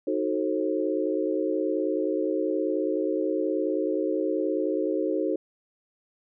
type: chord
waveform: sine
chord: D# diminished seventh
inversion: none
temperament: equal with one note detuned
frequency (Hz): 311.1 / 370 / 440 / 534.2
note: D#4 / F#4 / A4 / C5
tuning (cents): 0 / 0 / 0 / +36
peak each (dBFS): -28 / -29 / -30 / -30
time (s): 0.07-5.36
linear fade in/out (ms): 5
effects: none